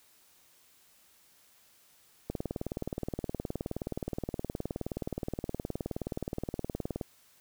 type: click train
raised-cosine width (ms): 2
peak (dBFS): -20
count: 91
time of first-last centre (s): 2.3-7.012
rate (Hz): 19.1
effects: white hiss -63 dBFS RMS until 7.4 s